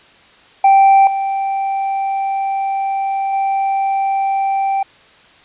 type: tone with level steps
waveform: triangle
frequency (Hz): 782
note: G5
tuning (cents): -4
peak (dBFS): -4 / -14 / -12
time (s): 0.64-4.83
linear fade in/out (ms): 5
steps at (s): 1.07 / 3.33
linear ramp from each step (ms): 2
effects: white hiss -46 dBFS RMS until 5.44 s + resampled to 8000 Hz